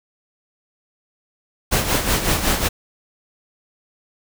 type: noise with tremolo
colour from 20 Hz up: pink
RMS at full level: -17 dBFS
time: 1.71-2.69 s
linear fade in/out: 20 ms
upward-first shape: sine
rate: 5.4 Hz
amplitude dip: 60%
effects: none